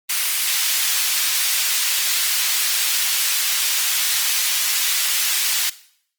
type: high-pass noise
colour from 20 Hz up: pink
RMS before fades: -20 dBFS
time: 0.09-5.7 s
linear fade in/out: 10 ms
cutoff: 2600 Hz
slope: 12 dB/octave
effects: noise-tail reverb RT60 0.6 s tail -17 dB re dry + Opus 24 kbps